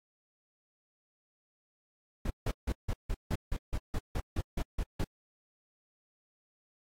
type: noise bursts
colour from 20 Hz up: brown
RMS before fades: -31 dBFS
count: 14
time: 2.25-5.044 s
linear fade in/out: 5 ms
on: 51 ms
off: 160 ms
effects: AAC 48 kbps